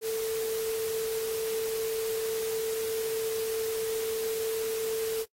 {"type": "tone in noise", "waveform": "sine", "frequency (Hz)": 445.4, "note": "A4", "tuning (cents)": 21, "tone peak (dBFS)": -28, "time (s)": [0.01, 5.26], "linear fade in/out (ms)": 50, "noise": "white", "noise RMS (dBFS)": -39, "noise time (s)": [0.01, 5.26], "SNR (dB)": 8, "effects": ["noise-tail reverb RT60 0.1 s tail -23 dB re dry", "AAC 48 kbps"]}